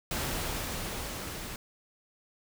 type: noise with level ramp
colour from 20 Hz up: pink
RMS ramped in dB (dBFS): -32 to -40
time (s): 0.11-1.56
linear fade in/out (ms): 2
effects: none